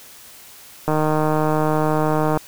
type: click train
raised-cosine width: 1 ms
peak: -6 dBFS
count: 231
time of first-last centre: 0.88-2.374 s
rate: 154 Hz
effects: white hiss -43 dBFS RMS until 2.47 s